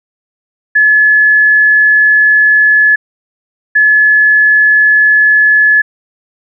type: tone pair in turn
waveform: sine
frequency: 1712 / 1712 Hz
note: A6 / A6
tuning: -48 / -48 cents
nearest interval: unison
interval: 0 cents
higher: neither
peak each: -4 dBFS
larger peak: neither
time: 0.75-2.96 / 3.75-5.82 s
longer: first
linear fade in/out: 10 ms
effects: none